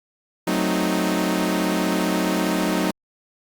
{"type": "chord", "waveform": "sawtooth", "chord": "F# diminished seventh", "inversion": "none", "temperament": "equal", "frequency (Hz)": [185, 220, 261.6, 311.1], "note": ["F#3", "A3", "C4", "Eb4"], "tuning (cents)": [0, 0, 0, 0], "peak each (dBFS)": [-20, -23, -24, -20], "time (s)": [0.47, 2.91], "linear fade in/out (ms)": 5, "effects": ["Opus 48 kbps"]}